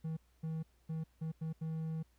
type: tone bursts at uneven times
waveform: triangle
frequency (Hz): 160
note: D#3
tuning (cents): +49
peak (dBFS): -34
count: 6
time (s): 0.04-0.17 / 0.43-0.63 / 0.89-1.04 / 1.21-1.32 / 1.41-1.53 / 1.61-2.03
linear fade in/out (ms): 10
effects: added 60 Hz sine -68 dBFS peak until 2.18 s + pink hiss -75 dBFS RMS until 2.18 s